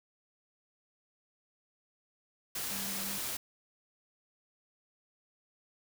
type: tone in noise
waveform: sine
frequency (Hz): 196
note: G3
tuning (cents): 0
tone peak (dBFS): -44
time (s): 2.71-3.18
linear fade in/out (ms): 5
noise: white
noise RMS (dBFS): -37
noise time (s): 2.55-3.37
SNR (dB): -10
effects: none